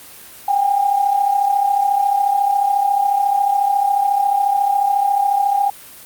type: tone pair together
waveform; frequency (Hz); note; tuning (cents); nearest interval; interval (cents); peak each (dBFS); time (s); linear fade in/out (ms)
sine; 773.9 / 808; G5 / G#5; -22 / -48; minor second; 74; -20 / -14; 0.48-5.7; 5
effects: white hiss -39 dBFS RMS until 6.05 s + Opus 32 kbps